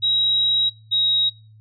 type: tone pair in turn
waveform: sine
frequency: 3834 / 3803 Hz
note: A#7 / A#7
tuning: +48 / +34 cents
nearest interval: unison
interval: 14 cents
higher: first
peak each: -16 dBFS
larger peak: neither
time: 0.02-0.7 / 0.91-1.3 s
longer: first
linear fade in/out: 20 ms
effects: noise-tail reverb RT60 0.4 s tail -26 dB re dry + added 108 Hz sine -45 dBFS peak until 1.6 s